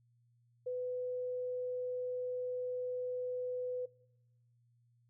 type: tone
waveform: sine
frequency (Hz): 500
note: B4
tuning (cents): +21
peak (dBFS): -35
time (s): 0.66-3.86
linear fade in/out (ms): 10
effects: noise-tail reverb RT60 0.9 s tail -23 dB re dry + added 119 Hz sine -68 dBFS peak until 5.09 s